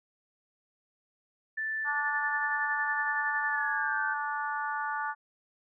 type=tone with pitch glide; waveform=sine; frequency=1761 to 1541.9 Hz; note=A6 to G6; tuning=+1 to -29 cents; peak=-30 dBFS; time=1.57-4.14 s; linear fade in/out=10 ms; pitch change=-230 cents; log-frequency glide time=3.48-4.03 s
type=harmonic tone; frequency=291.7 Hz; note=D4; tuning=12 cents flat; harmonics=3 / 4 / 5 / 6; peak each=-34 / -36 / -35 / -40 dBFS; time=1.84-5.15 s; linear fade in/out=50 ms
effects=none